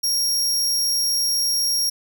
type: tone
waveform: sawtooth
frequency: 5588 Hz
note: F8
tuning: in tune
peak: -16 dBFS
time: 0.03-1.9 s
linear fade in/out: 10 ms
effects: none